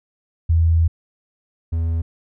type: tone pair in turn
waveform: sine / triangle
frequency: 82.41 / 82.41 Hz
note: E2 / E2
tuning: 0 / 0 cents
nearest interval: unison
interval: 0 cents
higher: neither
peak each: -12 / -16 dBFS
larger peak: first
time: 0.49-0.88 / 1.72-2.02 s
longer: first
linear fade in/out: 10 ms
effects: none